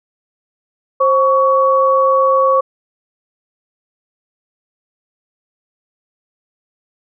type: tone pair together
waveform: sine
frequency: 530 / 1123 Hz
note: C5 / C#6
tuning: +22 / +22 cents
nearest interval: octave + minor second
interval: 1300 cents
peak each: -12 dBFS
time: 1-2.61 s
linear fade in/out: 10 ms
effects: none